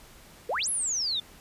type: exponential two-way sweep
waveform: sine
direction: up then down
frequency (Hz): 415.3 to 11300 to 3489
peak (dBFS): -26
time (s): 0.49-1.2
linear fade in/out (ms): 5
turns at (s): 0.69
effects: pink hiss -52 dBFS RMS until 1.4 s + resampled to 32000 Hz